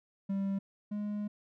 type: tone pair in turn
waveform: triangle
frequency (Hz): 196 / 207.7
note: G3 / G#3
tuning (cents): 0 / 0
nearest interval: minor second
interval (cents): 100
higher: second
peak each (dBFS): -28 / -31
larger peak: first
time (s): 0.29-0.59 / 0.91-1.28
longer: second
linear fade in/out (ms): 10
effects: none